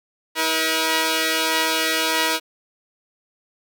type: tone pair together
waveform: 5% pulse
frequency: 320 / 480.8 Hz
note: D#4 / B4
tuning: +49 / -46 cents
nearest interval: perfect fifth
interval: 705 cents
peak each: -10 dBFS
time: 0.35-2.4 s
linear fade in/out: 50 ms
effects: none